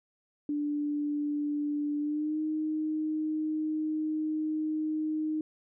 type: tone with pitch glide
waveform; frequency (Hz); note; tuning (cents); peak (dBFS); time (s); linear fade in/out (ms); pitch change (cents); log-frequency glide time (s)
sine; 293.7 to 309.9; D4 to D#4; 0 to -7; -28; 0.49-5.41; 2; +93; 1.99-2.4
effects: none